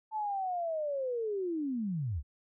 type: linear sweep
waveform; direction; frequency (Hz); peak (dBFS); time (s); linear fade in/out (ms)
sine; down; 883 to 60.5; -31; 0.11-2.23; 50
effects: none